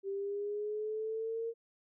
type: linear sweep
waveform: sine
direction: up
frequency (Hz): 390 to 461.8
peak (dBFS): -34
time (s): 0.03-1.54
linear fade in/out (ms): 50
effects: none